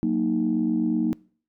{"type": "chord", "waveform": "sine", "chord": "D# minor", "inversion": "first", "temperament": "equal", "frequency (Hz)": [185, 233.1, 311.1], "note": ["F#3", "A#3", "D#4"], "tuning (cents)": [0, 0, 0], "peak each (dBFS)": [-27, -23, -24], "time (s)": [0.03, 1.13], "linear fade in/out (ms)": 0, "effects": ["noise-tail reverb RT60 0.5 s tail -25 dB re dry", "tanh soft clip ceiling -13 dBFS"]}